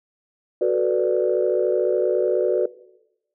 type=chord; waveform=sine; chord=B minor seventh; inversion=second; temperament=equal; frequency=370 / 440 / 493.9 / 587.3 Hz; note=F#4 / A4 / B4 / D5; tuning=0 / 0 / 0 / 0 cents; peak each=-20 / -25 / -21 / -23 dBFS; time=0.61-2.66 s; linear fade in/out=5 ms; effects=noise-tail reverb RT60 0.9 s tail -19 dB re dry + tanh soft clip ceiling -8 dBFS